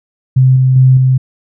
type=tone with level steps; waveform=sine; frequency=130 Hz; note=C3; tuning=11 cents flat; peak=-4 / -6 / -3 / -6 dBFS; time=0.36-1.18 s; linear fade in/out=10 ms; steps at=0.56 / 0.76 / 0.97 s; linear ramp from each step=2 ms; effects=none